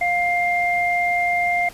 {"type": "tone pair together", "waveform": "sine", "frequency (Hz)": [703, 2107], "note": ["F5", "C7"], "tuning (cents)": [11, 12], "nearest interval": "octave + perfect fifth", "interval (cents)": 1901, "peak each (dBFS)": -20, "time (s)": [0.01, 1.69], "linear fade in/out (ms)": 5, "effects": ["pink hiss -43 dBFS RMS until 1.73 s", "resampled to 32000 Hz"]}